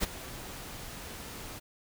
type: noise with ADSR envelope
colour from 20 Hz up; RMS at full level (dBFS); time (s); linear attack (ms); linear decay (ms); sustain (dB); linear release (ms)
pink; -28; 0-1.6; 35; 18; -15; 22
effects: none